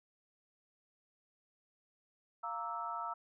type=harmonic tone with a mistuned harmonic; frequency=231.9 Hz; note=A#3; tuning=9 cents flat; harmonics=3 / 4 / 5 / 6; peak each=-45 / -42 / -48 / -40 dBFS; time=2.43-3.14 s; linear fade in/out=10 ms; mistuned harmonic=6; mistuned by=-100 cents; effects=none